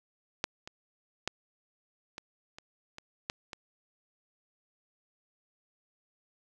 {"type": "clicks", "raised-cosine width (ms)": 0.2, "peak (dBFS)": [-11, -25, -13, -23, -28, -26, -15, -23], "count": 8, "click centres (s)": [0.441, 0.675, 1.276, 2.181, 2.585, 2.984, 3.299, 3.532], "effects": []}